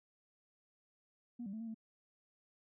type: tone with pitch steps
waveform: sine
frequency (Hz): 239.5 / 196 / 220.2 / 228.6 / 222.3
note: A#3 / G3 / A3 / A#3 / A3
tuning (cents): +47 / 0 / +2 / -34 / +18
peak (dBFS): -40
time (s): 1.39-1.745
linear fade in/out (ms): 10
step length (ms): 71
effects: tanh soft clip ceiling -37 dBFS